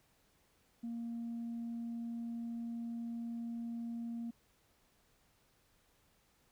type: tone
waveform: sine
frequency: 233.1 Hz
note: A#3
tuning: in tune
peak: -37 dBFS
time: 0.83-4.31 s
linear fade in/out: 10 ms
effects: tanh soft clip ceiling -36 dBFS + pink hiss -72 dBFS RMS until 6.51 s